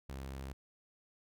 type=tone; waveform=sawtooth; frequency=67.1 Hz; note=C2; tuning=44 cents sharp; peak=-38 dBFS; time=0.09-0.53 s; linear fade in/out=5 ms; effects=none